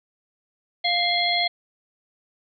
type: harmonic tone with a mistuned harmonic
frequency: 698.5 Hz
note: F5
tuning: in tune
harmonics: 1 / 3 / 5 / 6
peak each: -25 / -25 / -25 / -25 dBFS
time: 0.84-1.48 s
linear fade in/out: 10 ms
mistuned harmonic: 5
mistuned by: -78 cents
effects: none